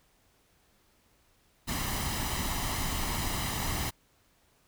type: noise with comb filter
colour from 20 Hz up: pink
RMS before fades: -32 dBFS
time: 1.67-3.91 s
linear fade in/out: 20 ms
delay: 1 ms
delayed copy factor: +0.55
effects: pink hiss -67 dBFS RMS until 4.67 s